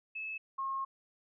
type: tone pair in turn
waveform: sine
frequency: 2602 / 1078.3 Hz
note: E7 / C#6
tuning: -23 / -48 cents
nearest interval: octave + minor third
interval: 1525 cents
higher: first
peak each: -37 / -33 dBFS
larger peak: second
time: 0.15-0.38 / 0.58-0.85 s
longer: second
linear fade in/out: 10 ms
effects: none